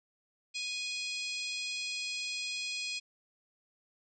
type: harmonic tone with a mistuned harmonic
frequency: 830.6 Hz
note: G#5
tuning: in tune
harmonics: 3 / 4 / 5 / 6 / 7 / 8 / 9 / 10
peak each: -38 / -43 / -41 / -43 / -49 / -54 / -47 / -54 dBFS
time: 0.54-3 s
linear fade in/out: 20 ms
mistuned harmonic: 5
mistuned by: +20 cents
effects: none